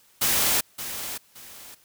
white noise with echo, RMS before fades -22 dBFS, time 0.21-0.61 s, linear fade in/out 10 ms, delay 570 ms, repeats 2, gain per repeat -11 dB, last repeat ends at 1.75 s, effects white hiss -59 dBFS RMS until 1.84 s

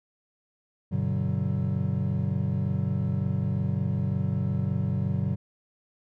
triangle chord, G major seventh, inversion none, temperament equal with one note detuned, 98 / 123.47 / 146.83 / 188.88 Hz, G2 / B2 / D3 / F#3, 0 / 0 / 0 / +36 cents, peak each -28 dBFS, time 0.91-5.36 s, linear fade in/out 20 ms, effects none

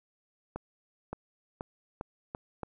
accelerating click train, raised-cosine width 1 ms, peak -22 dBFS, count 6, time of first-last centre 0.56-2.633 s, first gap 570 ms, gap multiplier 0.84, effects none

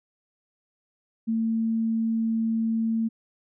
sine tone, 225.2 Hz, A3, 40 cents sharp, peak -22 dBFS, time 1.27-3.09 s, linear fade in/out 20 ms, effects none

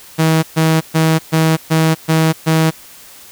sawtooth tone bursts, 160.1 Hz, D#3, 50 cents sharp, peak -6 dBFS, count 7, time 0.18-2.71 s, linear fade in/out 20 ms, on 250 ms, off 130 ms, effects white hiss -39 dBFS RMS until 3.31 s

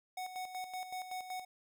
square tone with tremolo, 740 Hz, F#5, in tune, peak -39 dBFS, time 0.17-1.45 s, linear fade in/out 5 ms, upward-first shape square, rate 5.3 Hz, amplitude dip 60%, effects none

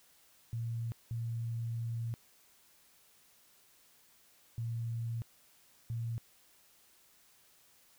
sine tone bursts at uneven times, 115.8 Hz, A#2, 11 cents flat, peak -34 dBFS, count 4, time 0.53-0.92 / 1.11-2.14 / 4.58-5.22 / 5.9-6.18 s, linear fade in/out 0 ms, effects white hiss -65 dBFS RMS until 7.98 s

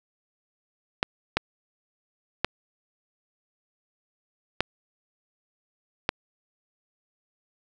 clicks, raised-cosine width 0.3 ms, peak -5 dBFS, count 5, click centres 1.029 / 1.37 / 2.446 / 4.606 / 6.091 s, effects none

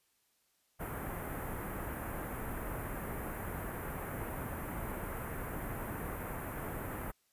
pink band-stop noise, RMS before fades -40 dBFS, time 0.79-7.12 s, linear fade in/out 20 ms, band 1900 to 12000 Hz, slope 24 dB/octave, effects white hiss -75 dBFS RMS until 7.32 s + resampled to 32000 Hz

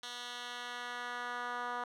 10% pulse tone with band-pass filter sweep, 243.6 Hz, B3, 24 cents flat, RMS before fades -41 dBFS, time 0.03-1.84 s, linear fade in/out 2 ms, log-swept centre 3800 to 1100 Hz, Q 1.3, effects none

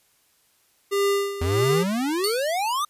square tone with tremolo, 400 Hz, G4, 35 cents sharp, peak -19 dBFS, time 0.91-1.84 s, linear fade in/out 20 ms, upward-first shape sine, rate 1.6 Hz, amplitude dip 75%
square exponential sweep, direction up, 81.8 to 1244.5 Hz, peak -23 dBFS, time 1.41-2.85 s, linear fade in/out 5 ms
sawtooth tone with exponential decay, 4458 Hz, C#8, 9 cents sharp, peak -18 dBFS, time 2.24-2.59 s, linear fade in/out 0 ms, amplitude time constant 75 ms
effects white hiss -63 dBFS RMS until 2.89 s + resampled to 32000 Hz

